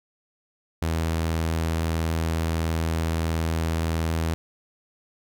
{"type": "tone with vibrato", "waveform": "sawtooth", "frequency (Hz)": 81.5, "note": "E2", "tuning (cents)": -19, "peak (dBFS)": -19, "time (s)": [0.82, 4.34], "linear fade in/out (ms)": 0, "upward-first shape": "sine", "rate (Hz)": 17, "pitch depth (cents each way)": 12, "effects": []}